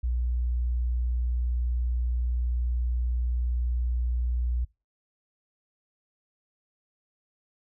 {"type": "tone", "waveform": "sine", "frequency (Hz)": 60.5, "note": "B1", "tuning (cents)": -35, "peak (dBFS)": -24, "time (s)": [0.03, 4.65], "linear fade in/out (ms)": 10, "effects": ["noise-tail reverb RT60 0.3 s tail -25 dB re dry"]}